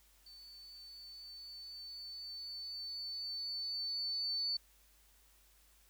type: tone with level ramp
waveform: sine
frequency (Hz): 4502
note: C#8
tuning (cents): +26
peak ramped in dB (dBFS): -53 to -33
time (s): 0.26-4.57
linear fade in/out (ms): 5
effects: added 50 Hz sine -68 dBFS peak until 5.89 s + white hiss -68 dBFS RMS until 5.89 s